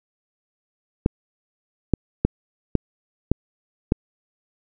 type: clicks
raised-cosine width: 3 ms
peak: -3 dBFS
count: 6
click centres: 1.061 / 1.937 / 2.25 / 2.753 / 3.316 / 3.921 s
effects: none